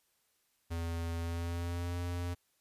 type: tone with pitch glide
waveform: square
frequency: 83.8 to 87.71 Hz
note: E2 to F2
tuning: +29 to +8 cents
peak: -35 dBFS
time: 0.7-2.35 s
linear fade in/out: 20 ms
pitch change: +79 cents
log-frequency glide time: 1.17-1.98 s
effects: white hiss -75 dBFS RMS until 2.6 s + resampled to 32000 Hz

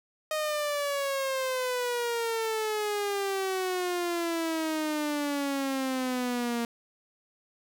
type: exponential sweep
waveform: sawtooth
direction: down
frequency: 622.3 to 233.1 Hz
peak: -24 dBFS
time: 0.31-6.65 s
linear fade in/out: 2 ms
effects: none

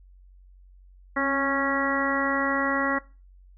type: harmonic tone with a mistuned harmonic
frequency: 276 Hz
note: C#4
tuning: 7 cents flat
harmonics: 1 / 2 / 3 / 4 / 5 / 6 / 7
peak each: -28 / -30 / -34 / -30 / -30 / -33 / -29 dBFS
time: 1.16-2.99 s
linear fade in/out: 10 ms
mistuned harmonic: 1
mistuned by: -29 cents
effects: noise-tail reverb RT60 0.3 s tail -19 dB re dry + added 46 Hz sine -49 dBFS peak until 3.57 s

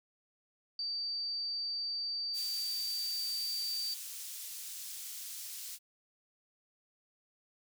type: tone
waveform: sine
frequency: 4632 Hz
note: D8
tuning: 25 cents flat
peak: -34 dBFS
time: 0.79-3.94 s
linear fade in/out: 2 ms
type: high-pass noise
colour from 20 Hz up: pink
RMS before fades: -44 dBFS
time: 2.33-5.79 s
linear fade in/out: 50 ms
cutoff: 5400 Hz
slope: 12 dB/octave
effects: none

